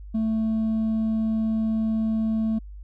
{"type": "tone with hard clipping", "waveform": "triangle", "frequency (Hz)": 221, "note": "A3", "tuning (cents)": 8, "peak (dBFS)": -20, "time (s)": [0.14, 2.59], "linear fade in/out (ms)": 10, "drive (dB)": 1, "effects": ["added 50 Hz sine -37 dBFS peak until 2.83 s"]}